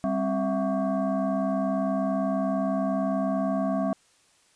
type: tone with frequency modulation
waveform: sine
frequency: 196.6 Hz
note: G3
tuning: 5 cents sharp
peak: -23 dBFS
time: 0.04-3.93 s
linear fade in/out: 0 ms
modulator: 462 Hz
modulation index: 1.4
effects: white hiss -62 dBFS RMS until 4.55 s + resampled to 22050 Hz